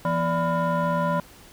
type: tone with frequency modulation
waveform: sine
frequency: 583 Hz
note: D5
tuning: 13 cents flat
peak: -19 dBFS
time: 0.05-1.2 s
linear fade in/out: 2 ms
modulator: 414 Hz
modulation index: 1.5
effects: tanh soft clip ceiling -18 dBFS + pink hiss -49 dBFS RMS until 1.52 s